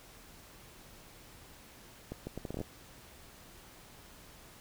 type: accelerating click train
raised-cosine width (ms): 2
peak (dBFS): -25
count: 10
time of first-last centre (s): 2.12-2.614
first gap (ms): 150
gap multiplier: 0.71
effects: pink hiss -55 dBFS RMS until 4.6 s